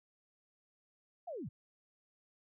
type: linear sweep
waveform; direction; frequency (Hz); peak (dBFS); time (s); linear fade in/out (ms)
sine; down; 745 to 85.1; -40; 1.27-1.49; 10
effects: none